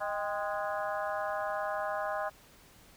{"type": "harmonic tone with a mistuned harmonic", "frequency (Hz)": 207.7, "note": "G#3", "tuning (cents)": 0, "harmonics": [3, 4, 5, 6, 7, 8], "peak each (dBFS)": [-35, -37, -39, -41, -42, -43], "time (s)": [0, 2.3], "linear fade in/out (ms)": 20, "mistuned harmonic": 4, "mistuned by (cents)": -75, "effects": ["pink hiss -58 dBFS RMS until 2.96 s"]}